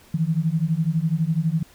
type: beating tone pair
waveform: sine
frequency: 155.56 / 167.56 Hz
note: D#3 / E3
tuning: 0 / +29 cents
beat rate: 12 Hz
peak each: -22 dBFS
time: 0.14-1.63 s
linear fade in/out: 5 ms
effects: pink hiss -52 dBFS RMS until 1.74 s